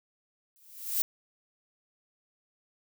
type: noise with exponential growth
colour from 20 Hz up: violet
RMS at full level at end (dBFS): -25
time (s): 0.56-1.02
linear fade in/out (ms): 0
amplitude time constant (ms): 100
effects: none